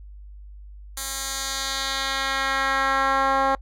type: tone with band-pass filter sweep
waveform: 10% pulse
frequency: 270 Hz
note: C#4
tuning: 45 cents flat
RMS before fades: -24 dBFS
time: 0.97-3.55 s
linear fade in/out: 2 ms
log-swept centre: 9300 to 810 Hz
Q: 1.1
effects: noise-tail reverb RT60 0.1 s tail -25 dB re dry + added 50 Hz sine -39 dBFS peak until 3.61 s